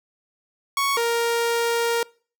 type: tone pair in turn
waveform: sawtooth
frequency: 1111 / 467.1 Hz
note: C#6 / A#4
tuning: +4 / +3 cents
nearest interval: octave + minor third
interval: 1501 cents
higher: first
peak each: -16 dBFS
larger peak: neither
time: 0.77-0.97 / 0.97-2.03 s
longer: second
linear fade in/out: 2 ms
effects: noise-tail reverb RT60 0.4 s tail -24 dB re dry